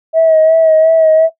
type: tone with vibrato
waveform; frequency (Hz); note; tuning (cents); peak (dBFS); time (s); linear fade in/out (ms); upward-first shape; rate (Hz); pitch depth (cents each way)
sine; 641; E5; -49; -4; 0.13-1.3; 50; sine; 2.8; 32
effects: noise-tail reverb RT60 0.1 s tail -18 dB re dry + tanh soft clip ceiling -1 dBFS